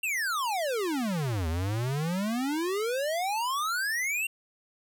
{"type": "exponential two-way sweep", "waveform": "square", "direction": "down then up", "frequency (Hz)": [2794, 77.78, 2794], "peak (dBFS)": -28, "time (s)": [0.03, 4.27], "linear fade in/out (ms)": 5, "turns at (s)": 1.48, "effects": []}